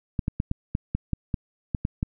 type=clicks; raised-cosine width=5 ms; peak=-12 dBFS; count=11; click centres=0.192 / 0.281 / 0.401 / 0.514 / 0.751 / 0.95 / 1.133 / 1.342 / 1.748 / 1.851 / 2.029 s; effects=none